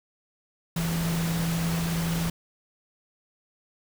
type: tone in noise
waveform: sine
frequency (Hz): 166.6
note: E3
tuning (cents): +19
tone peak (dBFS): -25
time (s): 0.76-2.3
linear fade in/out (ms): 5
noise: pink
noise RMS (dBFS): -33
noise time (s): 0.76-2.3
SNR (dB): +5
effects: none